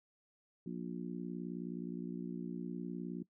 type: harmonic tone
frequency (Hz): 59.4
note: A#1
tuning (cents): +33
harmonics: 3 / 4 / 5 / 6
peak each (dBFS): -42 / -44 / -46 / -48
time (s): 0.66-3.23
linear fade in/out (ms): 5
effects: noise-tail reverb RT60 0.1 s tail -20 dB re dry